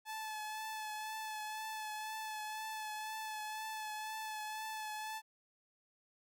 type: tone with vibrato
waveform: sawtooth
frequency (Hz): 865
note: A5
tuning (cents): -30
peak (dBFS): -37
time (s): 0.05-5.22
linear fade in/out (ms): 50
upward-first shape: triangle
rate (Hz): 2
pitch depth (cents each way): 26
effects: none